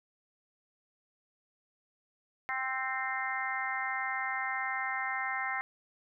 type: harmonic tone with a mistuned harmonic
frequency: 261.6 Hz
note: C4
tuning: in tune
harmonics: 3 / 4 / 5 / 6 / 7 / 8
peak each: -38 / -40 / -40 / -42 / -37 / -37 dBFS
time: 2.49-5.61 s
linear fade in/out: 0 ms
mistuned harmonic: 5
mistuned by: +20 cents
effects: none